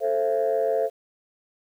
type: tone cluster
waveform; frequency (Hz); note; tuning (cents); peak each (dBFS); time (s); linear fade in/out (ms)
sine; 442.6 / 529 / 674; A4 / C5 / E5; +10 / +19 / +38; -24; 0-0.9; 50
effects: tanh soft clip ceiling -14 dBFS + 9-bit